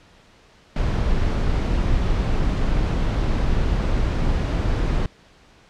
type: noise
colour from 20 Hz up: brown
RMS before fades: -20 dBFS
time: 0.76-5.06 s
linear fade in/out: 2 ms
effects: pink hiss -52 dBFS RMS until 5.69 s + low-pass 5000 Hz 12 dB/octave